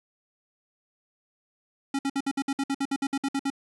square tone bursts, 274.8 Hz, C#4, 15 cents flat, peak -25 dBFS, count 15, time 1.94-3.502 s, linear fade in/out 5 ms, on 50 ms, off 58 ms, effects resampled to 24000 Hz + 9-bit

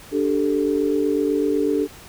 sine chord, D suspended fourth, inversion none, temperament equal, 293.7 / 392 / 440 Hz, D4 / G4 / A4, 0 / 0 / 0 cents, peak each -21 / -23 / -22 dBFS, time 0.11-1.88 s, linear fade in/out 50 ms, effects pink hiss -43 dBFS RMS until 2.08 s

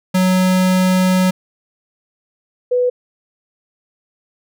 square / sine tone pair in turn, 185 / 495.1 Hz, F#3 / B4, 0 / +4 cents, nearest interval octave + perfect fourth, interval 1704 cents, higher second, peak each -12 dBFS, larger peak neither, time 0.14-1.31 / 2.71-2.9 s, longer first, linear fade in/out 10 ms, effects none

